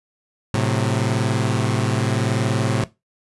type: chord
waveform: sawtooth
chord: F# diminished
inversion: first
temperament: equal with one note detuned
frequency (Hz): 110 / 130.81 / 183.19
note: A2 / C3 / F#3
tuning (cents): 0 / 0 / -17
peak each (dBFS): -17 / -18 / -23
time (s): 0.54-2.84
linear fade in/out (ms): 0
effects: noise-tail reverb RT60 0.2 s tail -17 dB re dry + resampled to 24000 Hz